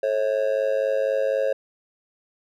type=tone with amplitude modulation; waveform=triangle; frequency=542 Hz; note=C#5; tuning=39 cents flat; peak=-14 dBFS; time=0.03-1.53 s; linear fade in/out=5 ms; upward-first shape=sine; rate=104 Hz; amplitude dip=90%; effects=none